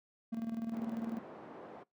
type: tone with tremolo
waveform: triangle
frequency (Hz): 227.3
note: A#3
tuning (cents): -43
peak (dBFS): -31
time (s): 0.32-1.19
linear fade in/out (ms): 10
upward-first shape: square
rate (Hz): 20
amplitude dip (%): 60
type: band-pass noise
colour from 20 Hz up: pink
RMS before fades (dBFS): -50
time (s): 0.72-1.84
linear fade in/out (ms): 20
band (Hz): 280 to 850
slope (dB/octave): 12
effects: noise-tail reverb RT60 0.2 s tail -24 dB re dry + high-pass 100 Hz 12 dB/octave